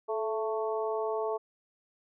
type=harmonic tone with a mistuned harmonic; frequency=221.7 Hz; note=A3; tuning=13 cents sharp; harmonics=2 / 3 / 4 / 5; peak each=-31 / -35 / -37 / -39 dBFS; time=0.08-1.38 s; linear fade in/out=20 ms; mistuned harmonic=2; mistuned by=-31 cents; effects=none